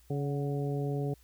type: harmonic tone with a mistuned harmonic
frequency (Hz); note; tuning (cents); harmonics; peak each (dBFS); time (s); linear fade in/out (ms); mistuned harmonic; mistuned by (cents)
141.6; C#3; +37; 1 / 2 / 3 / 4 / 5; -31 / -38 / -36 / -44 / -44; 0.1-1.14; 5; 5; +53
effects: added 60 Hz sine -59 dBFS peak until 1.23 s + white hiss -65 dBFS RMS until 1.23 s